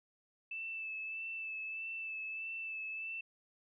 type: tone with vibrato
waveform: sine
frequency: 2637 Hz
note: E7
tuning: in tune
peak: -39 dBFS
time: 0.51-3.21 s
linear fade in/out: 5 ms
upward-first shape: sine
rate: 1.6 Hz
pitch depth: 23 cents each way
effects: none